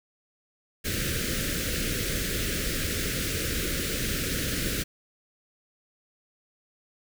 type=band-stop noise; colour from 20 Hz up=pink; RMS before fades=-29 dBFS; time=0.84-4.84 s; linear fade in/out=20 ms; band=550 to 1400 Hz; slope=48 dB/octave; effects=none